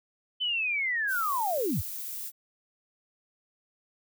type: linear sweep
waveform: sine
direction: down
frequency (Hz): 3064 to 52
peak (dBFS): -26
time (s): 0.4-1.82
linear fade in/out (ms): 20
type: noise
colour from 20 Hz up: violet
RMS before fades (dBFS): -37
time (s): 1.07-2.32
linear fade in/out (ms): 50
effects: none